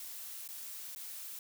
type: noise with dropouts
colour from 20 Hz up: blue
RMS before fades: -45 dBFS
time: 0-1.39 s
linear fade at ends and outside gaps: 1 ms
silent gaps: 0.477-0.488 / 0.949-0.96 s
effects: none